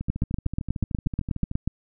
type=two click trains; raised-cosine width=5 ms; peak=-11 / -18 dBFS; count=14 / 21; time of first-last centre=0.1-1.676 / 0.01-1.514 s; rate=8.25 / 13.3 Hz; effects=none